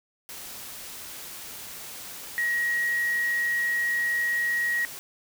sine tone in noise, 1898 Hz, A#6, 31 cents sharp, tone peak -23 dBFS, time 2.38-4.85 s, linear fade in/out 0 ms, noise white, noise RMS -40 dBFS, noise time 0.29-4.99 s, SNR +14 dB, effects none

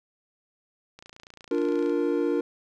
click train, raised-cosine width 0.2 ms, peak -28 dBFS, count 27, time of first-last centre 0.99-1.896 s, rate 28.7 Hz
triangle chord, Bb major, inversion first, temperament equal, 293.7 / 349.2 / 466.2 Hz, D4 / F4 / Bb4, 0 / 0 / 0 cents, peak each -25 dBFS, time 1.51-2.41 s, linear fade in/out 5 ms
effects none

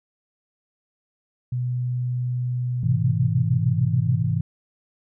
sine tone with pitch glide, 124.1 to 122.82 Hz, B2 to B2, +9 to -9 cents, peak -22 dBFS, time 1.52-4.24 s, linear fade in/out 5 ms, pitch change -18 cents, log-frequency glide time 2.49-3.77 s
sine chord, Ab augmented, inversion none, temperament just, 103.83 / 129.78 / 162.23 Hz, Ab2 / C3 / E3, 0 / -14 / -27 cents, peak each -24 dBFS, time 2.83-4.41 s, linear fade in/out 5 ms
effects none

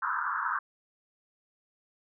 white band-pass noise, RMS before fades -31 dBFS, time 0.02-0.59 s, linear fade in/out 5 ms, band 940 to 1600 Hz, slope 96 dB/octave, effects none

